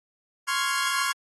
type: chord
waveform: sawtooth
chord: Db major seventh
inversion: third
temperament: equal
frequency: 1046.5 / 1108.7 / 1396.9 / 1661.2 Hz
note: C6 / Db6 / F6 / Ab6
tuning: 0 / 0 / 0 / 0 cents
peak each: -26 dBFS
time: 0.47-1.13 s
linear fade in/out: 20 ms
effects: AAC 32 kbps